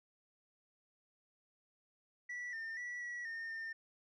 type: tone with pitch steps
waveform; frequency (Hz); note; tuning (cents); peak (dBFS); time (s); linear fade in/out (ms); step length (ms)
sine; 1954 / 1808 / 1949 / 1933 / 1825 / 1809; B6 / A6 / B6 / B6 / A#6 / A6; -19 / +47 / -23 / -38 / -37 / +48; -38; 2.29-3.73; 10; 240
effects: tanh soft clip ceiling -40 dBFS